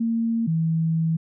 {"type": "tone pair in turn", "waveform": "sine", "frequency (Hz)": [228.8, 162.39], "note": ["A#3", "E3"], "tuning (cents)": [-32, -26], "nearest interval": "tritone", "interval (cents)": 594, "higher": "first", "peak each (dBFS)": [-20, -19], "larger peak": "second", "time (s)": [[0, 0.47], [0.47, 1.17]], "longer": "second", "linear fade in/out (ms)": 10, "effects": []}